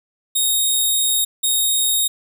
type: tone bursts at uneven times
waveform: 10% pulse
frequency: 3729 Hz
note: A#7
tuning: in tune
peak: -8 dBFS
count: 2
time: 0.35-1.25 / 1.43-2.08 s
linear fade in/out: 10 ms
effects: 8-bit

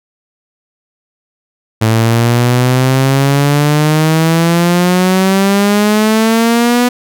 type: exponential sweep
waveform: sawtooth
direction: up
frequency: 110 to 246.9 Hz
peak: -4 dBFS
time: 1.81-6.89 s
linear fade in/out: 10 ms
effects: none

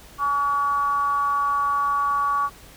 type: tone with frequency modulation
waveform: sine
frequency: 1135 Hz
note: C#6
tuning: 41 cents sharp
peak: -19 dBFS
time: 0.18-2.5 s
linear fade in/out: 50 ms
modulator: 295 Hz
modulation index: 0.44
effects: added 50 Hz sine -51 dBFS peak until 2.76 s + pink hiss -47 dBFS RMS until 2.76 s

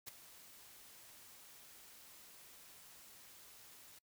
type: noise with ADSR envelope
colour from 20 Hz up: white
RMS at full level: -45 dBFS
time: 0.06-3.99 s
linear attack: 23 ms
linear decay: 10 ms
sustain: -14 dB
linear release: 7 ms
effects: noise-tail reverb RT60 0.1 s tail -25 dB re dry

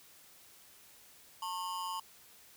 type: ring-modulated tone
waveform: square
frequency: 992 Hz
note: B5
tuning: 7 cents sharp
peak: -34 dBFS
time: 1.42-2 s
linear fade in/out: 5 ms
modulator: 91.8 Hz
effects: white hiss -59 dBFS RMS until 2.56 s

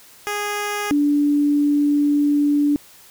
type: tone pair in turn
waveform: 10% pulse / sine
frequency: 413.1 / 290.8 Hz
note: G#4 / D4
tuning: -9 / -17 cents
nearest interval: tritone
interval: 608 cents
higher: first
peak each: -14 dBFS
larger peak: neither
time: 0.27-0.91 / 0.91-2.76 s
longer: second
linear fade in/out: 0 ms
effects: white hiss -47 dBFS RMS until 3.1 s

